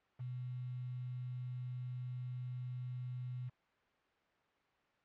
sine tone with quantisation, 125 Hz, B2, 21 cents sharp, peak -40 dBFS, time 0.19-3.5 s, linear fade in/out 20 ms, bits 10, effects white hiss -73 dBFS RMS until 5.04 s + low-pass 2000 Hz 12 dB/octave

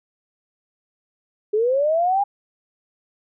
sine linear sweep, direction up, 409 to 819 Hz, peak -16 dBFS, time 1.53-2.24 s, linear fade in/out 10 ms, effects none

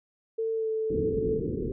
sine tone with pitch glide, 448.1 to 440.1 Hz, A4 to A4, +32 to 0 cents, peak -26 dBFS, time 0.38-1.4 s, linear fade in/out 10 ms, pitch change -32 cents, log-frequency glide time 0.54-0.69 s
white low-pass noise, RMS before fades -31 dBFS, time 0.9-1.72 s, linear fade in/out 2 ms, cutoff 470 Hz, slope 96 dB/octave
effects none

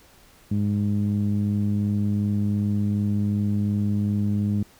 sawtooth tone with low-pass filter, 102.7 Hz, G#2, 19 cents flat, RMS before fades -23 dBFS, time 0.51-4.63 s, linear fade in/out 5 ms, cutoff 220 Hz, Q 2.8, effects pink hiss -54 dBFS RMS until 4.79 s

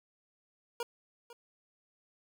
25% pulse tone with echo, 475.4 Hz, A#4, 34 cents sharp, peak -30 dBFS, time 0.8-0.83 s, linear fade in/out 2 ms, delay 500 ms, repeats 1, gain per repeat -15 dB, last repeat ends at 1.33 s, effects none

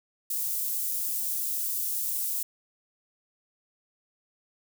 white high-pass noise, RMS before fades -30 dBFS, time 0.3-2.43 s, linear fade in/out 5 ms, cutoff 10000 Hz, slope 12 dB/octave, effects none

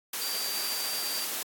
sine tone in noise, 4699 Hz, D8, in tune, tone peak -33 dBFS, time 0.21-1.25 s, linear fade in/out 5 ms, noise white, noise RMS -33 dBFS, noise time 0.13-1.43 s, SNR -3 dB, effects high-pass 300 Hz 12 dB/octave + AAC 64 kbps

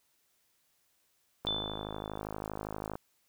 click train, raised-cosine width 1 ms, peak -23 dBFS, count 80, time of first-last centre 1.45-2.955 s, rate 52.5 Hz
sine tone with exponential decay, 3520 Hz, A7, in tune, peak -28 dBFS, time 1.47-2.21 s, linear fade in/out 0 ms, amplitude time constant 160 ms
effects white hiss -73 dBFS RMS until 3.28 s

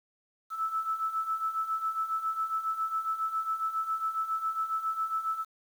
sine beating tone pair, 1307 / 1314.3 Hz, E6 / E6, -15 / -6 cents, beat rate 7.3 Hz, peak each -35 / -30 dBFS, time 0.5-5.45 s, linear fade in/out 50 ms, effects 9-bit

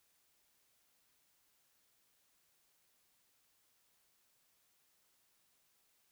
silence, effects white hiss -75 dBFS RMS until 6.11 s

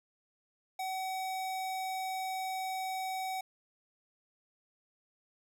square tone, 756 Hz, F#5, 37 cents sharp, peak -35 dBFS, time 0.79-3.41 s, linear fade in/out 5 ms, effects none

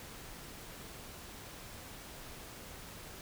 silence, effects pink hiss -49 dBFS RMS until 3.21 s

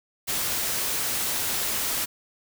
white noise, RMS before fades -27 dBFS, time 0.27-2.06 s, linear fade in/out 20 ms, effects none

